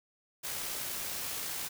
white noise with amplitude modulation, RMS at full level -36 dBFS, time 0.43-1.69 s, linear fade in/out 20 ms, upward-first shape sine, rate 60.2 Hz, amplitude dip 30%, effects none

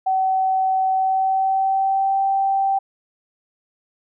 sine tone with pitch glide, 760 to 780 Hz, F#5 to G5, +46 to -9 cents, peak -16 dBFS, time 0.06-2.79 s, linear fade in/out 10 ms, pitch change +45 cents, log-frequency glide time 0.93-2.21 s, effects none

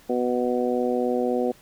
harmonic tone, 123.47 Hz, B2, in tune, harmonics 2 / 3 / 4 / 5 / 6, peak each -26 / -27 / -25 / -33 / -31 dBFS, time 0.09-1.52 s, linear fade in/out 10 ms, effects pink hiss -53 dBFS RMS until 1.61 s

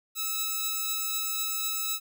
5% pulse tone pair together, 1300 / 3896 Hz, E6 / B7, -24 / -24 cents, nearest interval octave + perfect fifth, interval 1900 cents, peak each -22 dBFS, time 0.15-2 s, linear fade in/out 50 ms, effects none

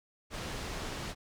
pink low-pass noise, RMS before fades -39 dBFS, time 0.3-1.15 s, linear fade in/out 50 ms, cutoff 6400 Hz, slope 12 dB/octave, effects none

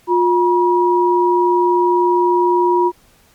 sine tone pair together, 355 / 961.8 Hz, F4 / B5, +28 / -46 cents, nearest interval octave + perfect fourth, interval 1726 cents, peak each -13 / -14 dBFS, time 0.07-2.92 s, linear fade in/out 50 ms, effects pink hiss -52 dBFS RMS until 3.34 s + MP3 96 kbps

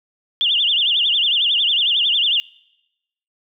sine tone with vibrato, 3168 Hz, G7, 18 cents sharp, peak -14 dBFS, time 0.41-2.4 s, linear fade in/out 0 ms, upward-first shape sine, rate 11 Hz, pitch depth 220 cents each way, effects noise-tail reverb RT60 0.9 s tail -24 dB re dry

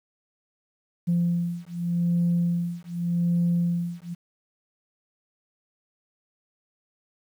sine beating tone pair, 172.1 / 172.95 Hz, F3 / F3, -25 / -17 cents, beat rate 0.85 Hz, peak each -24 dBFS, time 1.07-4.15 s, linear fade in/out 20 ms, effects tanh soft clip ceiling -16 dBFS + 9-bit

